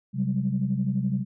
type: tone cluster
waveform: sine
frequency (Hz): 132.8 / 188.4 / 200.2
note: C3 / F#3 / G3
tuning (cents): +26 / +32 / +37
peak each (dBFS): -27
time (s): 0.13-1.25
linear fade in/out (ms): 50
effects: tanh soft clip ceiling -13 dBFS